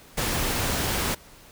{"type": "noise", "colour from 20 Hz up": "pink", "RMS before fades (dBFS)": -26, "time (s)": [0.17, 1.15], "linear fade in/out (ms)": 10, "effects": ["pink hiss -50 dBFS RMS until 1.51 s"]}